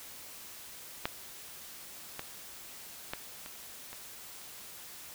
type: clicks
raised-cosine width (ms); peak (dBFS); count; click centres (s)
0.3; -14 / -21 / -18 / -28 / -28; 5; 1.055 / 2.194 / 3.135 / 3.461 / 3.93
effects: white hiss -48 dBFS RMS until 5.14 s